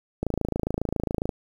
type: click train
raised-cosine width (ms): 2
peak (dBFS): -12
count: 30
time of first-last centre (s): 0.23-1.292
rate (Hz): 27.3
effects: 8-bit